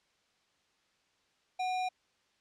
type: tone with sample-and-hold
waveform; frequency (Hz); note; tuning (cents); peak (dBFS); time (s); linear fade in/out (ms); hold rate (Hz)
sine; 740; F#5; 0; -30; 1.59-1.89; 10; 3150
effects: white hiss -72 dBFS RMS until 2.4 s + low-pass 5000 Hz 12 dB/octave